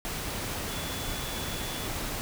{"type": "tone in noise", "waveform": "sine", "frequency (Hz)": 3433, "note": "A7", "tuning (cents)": -43, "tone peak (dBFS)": -42, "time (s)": [0.69, 1.87], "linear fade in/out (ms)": 0, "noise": "pink", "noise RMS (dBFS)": -34, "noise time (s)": [0.05, 2.21], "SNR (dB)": -11, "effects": []}